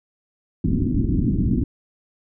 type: low-pass noise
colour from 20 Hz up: white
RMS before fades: -20 dBFS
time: 0.64-1.64 s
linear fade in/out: 2 ms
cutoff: 300 Hz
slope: 48 dB/octave
effects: none